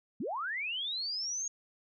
sine linear sweep, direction up, 168.8 to 6645 Hz, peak -33 dBFS, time 0.2-1.48 s, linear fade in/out 5 ms, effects none

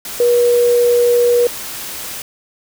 sine tone in noise, 481.5 Hz, B4, 44 cents flat, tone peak -9 dBFS, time 0.2-1.47 s, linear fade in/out 2 ms, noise white, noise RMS -27 dBFS, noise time 0.05-2.22 s, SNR +15 dB, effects none

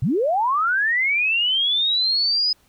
sine linear sweep, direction up, 98.4 to 5050 Hz, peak -17 dBFS, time 0.02-2.53 s, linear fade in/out 5 ms, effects pink hiss -59 dBFS RMS until 2.68 s

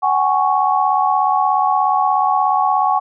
sine chord, F# suspended second, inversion none, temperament equal with one note detuned, 753.8 / 830.6 / 1108.7 Hz, F#5 / G#5 / C#6, +32 / 0 / 0 cents, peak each -17 dBFS, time 0.02-3 s, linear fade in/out 20 ms, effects none

